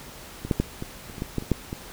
clicks, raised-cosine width 3 ms, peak -19 / -8 / -8 / -18 / -28 / -25 / -15 / -12 / -23 / -7 / -17 dBFS, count 11, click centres 0.45 / 0.512 / 0.6 / 0.824 / 1.098 / 1.182 / 1.221 / 1.383 / 1.424 / 1.517 / 1.729 s, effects pink hiss -43 dBFS RMS until 1.92 s

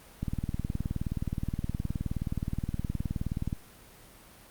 click train, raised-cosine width 5 ms, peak -18 dBFS, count 64, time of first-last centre 0.23-3.528 s, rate 19.1 Hz, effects pink hiss -53 dBFS RMS until 4.5 s + Opus 32 kbps

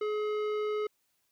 sine tone with tanh clipping, 423.5 Hz, G#4, 34 cents sharp, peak -31 dBFS, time 0.01-0.87 s, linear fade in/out 5 ms, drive 14 dB, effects white hiss -75 dBFS RMS until 1.31 s

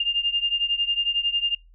sine beating tone pair, 2805 / 2816 Hz, F7 / F7, +7 / +14 cents, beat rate 11 Hz, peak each -23 / -25 dBFS, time 0-1.55 s, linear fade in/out 5 ms, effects noise-tail reverb RT60 0.2 s tail -26 dB re dry + added 41 Hz sine -49 dBFS peak until 1.74 s

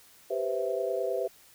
sine chord, C major seventh, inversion second, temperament equal, 392 / 493.9 / 523.3 / 659.3 Hz, G4 / B4 / C5 / E5, 0 / 0 / 0 / 0 cents, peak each -33 dBFS, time 0.3-1.28 s, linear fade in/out 10 ms, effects white hiss -57 dBFS RMS until 1.54 s

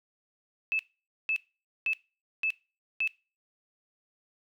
sine tone bursts, 2616 Hz, E7, 14 cents flat, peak -25 dBFS, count 5, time 0.72-3.075 s, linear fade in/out 0 ms, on 71 ms, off 500 ms, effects noise-tail reverb RT60 0.3 s tail -19 dB re dry

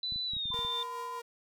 sine tone with pitch glide, 3987 to 3573 Hz, B7 to A7, +16 to +26 cents, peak -32 dBFS, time 0.03-0.83 s, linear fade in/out 2 ms, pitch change -190 cents, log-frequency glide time 0.26-0.5 s
clicks, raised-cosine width 5 ms, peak -35 dBFS, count 9, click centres 0.123 / 0.16 / 0.335 / 0.367 / 0.456 / 0.504 / 0.544 / 0.591 / 0.649 s
sine tone with vibrato, 1011 Hz, B5, 40 cents sharp, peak -37 dBFS, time 0.51-1.2 s, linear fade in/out 10 ms, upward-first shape triangle, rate 10 Hz, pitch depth 11 cents each way
sawtooth tone with tremolo, 470 Hz, A#4, 14 cents sharp, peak -37 dBFS, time 0.53-1.22 s, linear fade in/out 10 ms, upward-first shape triangle, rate 4.8 Hz, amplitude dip 45%
effects none

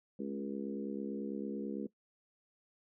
harmonic tone with a mistuned harmonic, 69 Hz, C#2, 7 cents flat, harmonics 3 / 4 / 5 / 6 / 7, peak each -40 / -42 / -44 / -46 / -47 dBFS, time 0.19-1.87 s, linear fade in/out 5 ms, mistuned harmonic 3, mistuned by +21 cents, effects noise-tail reverb RT60 0.1 s tail -18 dB re dry

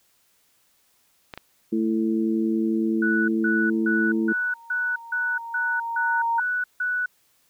clicks, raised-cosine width 0.3 ms, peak -19 dBFS, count 2, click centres 1.338 / 1.376 s
harmonic tone, 110.8 Hz, A2, 13 cents sharp, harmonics 2 / 3 / 4, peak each -23 / -23 / -35 dBFS, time 1.72-4.33 s, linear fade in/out 10 ms
sine tone bursts, 1480 Hz, F#6, in tune, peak -22 dBFS, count 10, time 3.02-7.06 s, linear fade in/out 5 ms, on 260 ms, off 160 ms
sine tone with exponential growth, 926 Hz, A#5, 12 cents flat, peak -19 dBFS, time 3.59-6.4 s, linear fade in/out 5 ms, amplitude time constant 610 ms
effects white hiss -64 dBFS RMS until 7.49 s

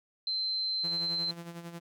sine tone, 4100 Hz, C8, 36 cents flat, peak -29 dBFS, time 0.27-1.31 s, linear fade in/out 2 ms
sawtooth tone with tremolo, 170 Hz, F3, 46 cents flat, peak -35 dBFS, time 0.83-1.8 s, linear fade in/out 20 ms, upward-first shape sine, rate 11 Hz, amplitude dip 60%
effects none

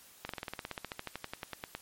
slowing click train, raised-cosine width 0.3 ms, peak -21 dBFS, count 22, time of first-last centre 0.25-1.75 s, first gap 42 ms, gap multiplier 1.05, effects white hiss -57 dBFS RMS until 1.81 s + MP3 64 kbps

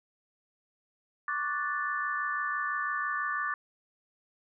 sine chord, D major seventh, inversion third, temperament equal, 1108.7 / 1174.7 / 1480 / 1760 Hz, C#6 / D6 / F#6 / A6, 0 / 0 / 0 / 0 cents, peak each -39 / -33 / -37 / -33 dBFS, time 1.28-3.54 s, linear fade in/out 2 ms, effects none

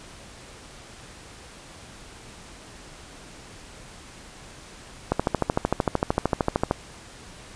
click train, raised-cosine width 1 ms, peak -6 dBFS, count 22, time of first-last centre 5.12-6.711 s, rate 13.2 Hz, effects pink hiss -45 dBFS RMS until 7.55 s + resampled to 22050 Hz

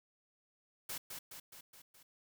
white noise with echo, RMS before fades -42 dBFS, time 0.89-0.98 s, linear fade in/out 5 ms, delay 210 ms, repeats 5, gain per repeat -4 dB, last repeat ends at 2.03 s, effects none

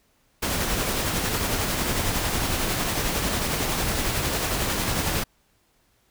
pink noise with tremolo, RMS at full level -24 dBFS, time 0.42-5.24 s, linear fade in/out 10 ms, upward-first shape sine, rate 11 Hz, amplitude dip 30%, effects pink hiss -65 dBFS RMS until 6.1 s

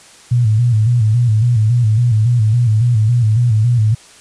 sine tone with vibrato, 114.5 Hz, A#2, 31 cents flat, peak -9 dBFS, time 0.31-3.95 s, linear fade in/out 10 ms, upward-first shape square, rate 3.6 Hz, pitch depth 100 cents each way, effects white hiss -42 dBFS RMS until 4.2 s + resampled to 22050 Hz

